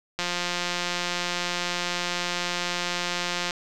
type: click train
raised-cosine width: 0.2 ms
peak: -10 dBFS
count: 585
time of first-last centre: 0.19-3.508 s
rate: 176 Hz
effects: none